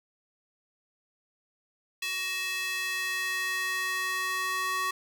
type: tone with high-pass filter sweep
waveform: square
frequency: 373.8 Hz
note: F#4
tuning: 18 cents sharp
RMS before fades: -31 dBFS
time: 2.02-4.91 s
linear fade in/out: 5 ms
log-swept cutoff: 2600 to 1300 Hz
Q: 2.3
effects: none